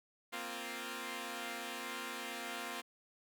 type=chord; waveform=5% pulse; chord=Bb suspended second; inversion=none; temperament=equal; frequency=233.1 / 261.6 / 349.2 Hz; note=Bb3 / C4 / F4; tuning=0 / 0 / 0 cents; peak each=-34 dBFS; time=0.32-2.82 s; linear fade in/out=20 ms; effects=none